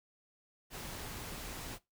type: noise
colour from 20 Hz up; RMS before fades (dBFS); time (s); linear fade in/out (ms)
pink; -44; 0.7-1.79; 50
effects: noise-tail reverb RT60 0.2 s tail -19 dB re dry